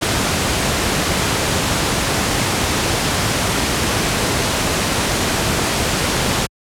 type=noise; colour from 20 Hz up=pink; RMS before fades=-17 dBFS; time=0.01-6.47 s; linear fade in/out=20 ms; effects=high-pass 60 Hz 12 dB/octave + low-pass 10000 Hz 12 dB/octave